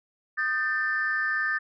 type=tone cluster; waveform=sine; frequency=1233 / 1560 / 1783 Hz; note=D#6 / G6 / A6; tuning=-16 / -9 / +22 cents; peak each=-32 / -29 / -25 dBFS; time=0.37-1.59 s; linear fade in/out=20 ms; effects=tanh soft clip ceiling -17 dBFS